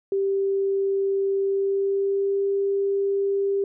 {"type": "tone with pitch glide", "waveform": "sine", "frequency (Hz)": [392, 396.1], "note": ["G4", "G4"], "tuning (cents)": [0, 18], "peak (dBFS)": -20, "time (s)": [0.12, 3.64], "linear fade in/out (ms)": 2, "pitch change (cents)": 18, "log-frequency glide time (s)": [1.41, 2.44], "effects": []}